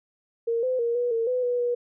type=tone with pitch steps; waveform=sine; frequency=463.1 / 511 / 468.9 / 485.9 / 456.7 / 502 / 489 / 483.5 Hz; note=A#4 / C5 / A#4 / B4 / A#4 / B4 / B4 / B4; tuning=-11 / -41 / +10 / -28 / -36 / +28 / -17 / -37 cents; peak=-22 dBFS; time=0.47-1.75 s; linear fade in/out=10 ms; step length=160 ms; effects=none